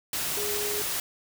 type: tone in noise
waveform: sine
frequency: 414.8 Hz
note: G#4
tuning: 2 cents flat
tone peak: -32 dBFS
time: 0.37-0.82 s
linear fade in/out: 2 ms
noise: white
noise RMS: -30 dBFS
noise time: 0.13-1 s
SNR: -5 dB
effects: none